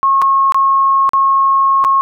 sine tone with dropouts, 1087 Hz, C#6, 34 cents flat, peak -8 dBFS, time 0.03-2.01 s, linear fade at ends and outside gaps 0 ms, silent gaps 0.217-0.221 / 0.522-0.545 / 1.092-1.134 / 1.841-1.848 s, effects none

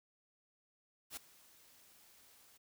white noise with ADSR envelope, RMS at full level -43 dBFS, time 1.1-2.58 s, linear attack 69 ms, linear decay 6 ms, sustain -21 dB, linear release 16 ms, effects none

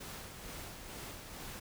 pink noise with tremolo, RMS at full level -45 dBFS, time 0-1.6 s, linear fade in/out 10 ms, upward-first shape sine, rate 2.2 Hz, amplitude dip 40%, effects none

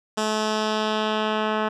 10% pulse tone with low-pass filter sweep, 215.6 Hz, A3, 35 cents flat, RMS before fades -24 dBFS, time 0.17-1.69 s, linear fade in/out 10 ms, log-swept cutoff 7400 to 2100 Hz, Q 1.5, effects none

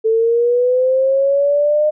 sine linear sweep, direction up, 440 to 611 Hz, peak -11 dBFS, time 0.04-1.91 s, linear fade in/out 20 ms, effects none

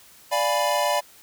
square chord, D diminished seventh, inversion none, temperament equal, 587.3 / 698.5 / 830.6 / 987.8 Hz, D5 / F5 / Ab5 / Cb6, 0 / 0 / 0 / 0 cents, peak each -25 / -28 / -29 / -26 dBFS, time 0.31-1.01 s, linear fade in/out 20 ms, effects white hiss -51 dBFS RMS until 1.22 s

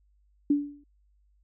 sine tone with exponential decay, 288.7 Hz, D4, 30 cents flat, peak -17 dBFS, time 0.5-0.84 s, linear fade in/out 5 ms, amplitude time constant 73 ms, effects added 50 Hz sine -62 dBFS peak until 1.43 s

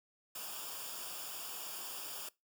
white noise with comb filter, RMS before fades -44 dBFS, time 0.35-2.29 s, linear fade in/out 5 ms, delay 0.49 ms, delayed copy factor -0.75, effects noise-tail reverb RT60 0.2 s tail -21 dB re dry

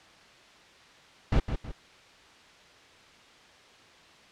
brown noise with echo, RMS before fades -22 dBFS, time 1.32-1.4 s, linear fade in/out 5 ms, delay 160 ms, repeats 2, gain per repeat -8 dB, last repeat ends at 1.72 s, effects white hiss -54 dBFS RMS until 4.31 s + low-pass 4000 Hz 12 dB/octave

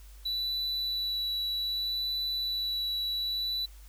triangle tone with vibrato, 3951 Hz, B7, in tune, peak -28 dBFS, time 0.25-3.66 s, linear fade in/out 10 ms, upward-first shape sine, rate 0.64 Hz, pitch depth 10 cents each way, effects added 50 Hz sine -47 dBFS peak until 3.88 s + white hiss -59 dBFS RMS until 3.88 s

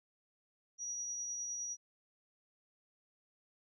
sine tone with tremolo, 5790 Hz, F#8, 38 cents flat, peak -37 dBFS, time 0.78-1.77 s, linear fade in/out 50 ms, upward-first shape triangle, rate 9.8 Hz, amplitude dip 25%, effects none

